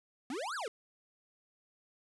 square exponential two-way sweep, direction up then down, 231.9 to 1697 to 395.9 Hz, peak -37 dBFS, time 0.3-0.68 s, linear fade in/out 2 ms, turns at 0.55 s, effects resampled to 24000 Hz + 12-bit

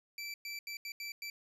25% pulse tone bursts at uneven times, 2330 Hz, D7, 14 cents flat, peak -36 dBFS, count 6, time 0.18-0.34 / 0.45-0.59 / 0.67-0.77 / 0.85-0.92 / 1-1.12 / 1.22-1.3 s, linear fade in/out 2 ms, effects resampled to 32000 Hz

